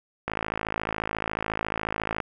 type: click train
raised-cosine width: 0.5 ms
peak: -12 dBFS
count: 105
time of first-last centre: 0.28-2.202 s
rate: 54.1 Hz
effects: none